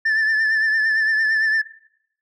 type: tone with vibrato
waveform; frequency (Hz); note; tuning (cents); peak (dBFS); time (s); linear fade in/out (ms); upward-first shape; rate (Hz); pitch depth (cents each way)
sine; 1760; A6; 0; -13; 0.05-1.62; 10; triangle; 8.8; 49
effects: noise-tail reverb RT60 0.7 s tail -20 dB re dry + tanh soft clip ceiling -15 dBFS